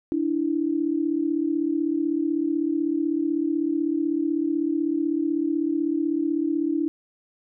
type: tone pair together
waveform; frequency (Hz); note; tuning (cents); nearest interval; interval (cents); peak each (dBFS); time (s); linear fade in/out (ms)
sine; 293.6 / 329.6; D4 / E4; 0 / 0; major second; 200; -24; 0.12-6.88; 0
effects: none